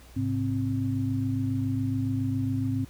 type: tone cluster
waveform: sine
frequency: 106.3 / 133.5 / 263.1 Hz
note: G#2 / C3 / C4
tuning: +41 / +35 / +10 cents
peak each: -28 / -34 / -28 dBFS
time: 0.16-2.85 s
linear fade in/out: 10 ms
effects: added 60 Hz sine -49 dBFS peak until 2.89 s + pink hiss -54 dBFS RMS until 2.89 s